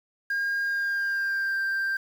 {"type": "tone with pitch glide", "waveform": "sine", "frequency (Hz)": [1617, 1578.2], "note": ["G#6", "G6"], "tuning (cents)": [-47, 11], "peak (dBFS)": -22, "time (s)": [0.3, 1.97], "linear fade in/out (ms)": 5, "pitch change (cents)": -42, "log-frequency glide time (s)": [0.64, 1.59], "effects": ["tanh soft clip ceiling -23 dBFS", "8-bit"]}